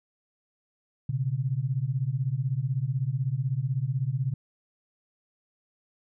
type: beating tone pair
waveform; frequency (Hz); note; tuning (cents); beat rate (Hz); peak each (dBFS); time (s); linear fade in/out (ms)
sine; 123.47 / 139.47; B2 / C#3; 0 / +11; 16; -28; 1.09-4.34; 5
effects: none